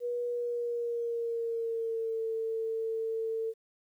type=tone with pitch glide; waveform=sine; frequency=483.4 to 448.4 Hz; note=B4 to A4; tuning=-37 to +33 cents; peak=-30 dBFS; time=0-3.54 s; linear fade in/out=50 ms; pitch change=-130 cents; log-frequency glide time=0.26-2.2 s; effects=11-bit